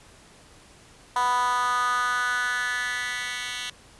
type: tone with high-pass filter sweep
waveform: 10% pulse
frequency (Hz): 246.9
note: B3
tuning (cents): 0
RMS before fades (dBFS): -26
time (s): 1.16-3.7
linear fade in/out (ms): 2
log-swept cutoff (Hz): 930 to 2500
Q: 4.4
effects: pink hiss -52 dBFS RMS until 3.99 s + resampled to 24000 Hz